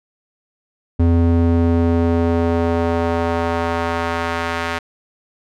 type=tone with band-pass filter sweep; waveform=square; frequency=84 Hz; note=E2; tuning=33 cents sharp; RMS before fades=-17 dBFS; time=0.99-4.79 s; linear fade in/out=10 ms; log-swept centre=180 to 1700 Hz; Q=0.86; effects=none